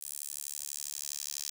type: tone with high-pass filter sweep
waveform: 10% pulse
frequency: 72.2 Hz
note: D2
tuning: 29 cents flat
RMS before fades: -40 dBFS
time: 0.01-1.5 s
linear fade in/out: 5 ms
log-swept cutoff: 9100 to 5800 Hz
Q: 1.8
effects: none